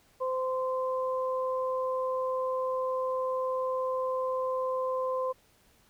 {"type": "tone pair together", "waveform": "sine", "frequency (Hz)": [516, 1036.5], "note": ["C5", "C6"], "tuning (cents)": [-24, -17], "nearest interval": "octave", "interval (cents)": 1207, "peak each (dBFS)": [-29, -33], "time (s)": [0.2, 5.33], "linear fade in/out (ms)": 20, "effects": ["pink hiss -64 dBFS RMS until 5.89 s"]}